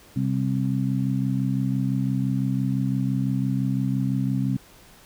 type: harmonic tone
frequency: 65.9 Hz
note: C2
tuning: 13 cents sharp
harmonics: 2 / 3 / 4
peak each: -24 / -26 / -27 dBFS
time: 0.16-4.57 s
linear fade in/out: 5 ms
effects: pink hiss -51 dBFS RMS until 5.05 s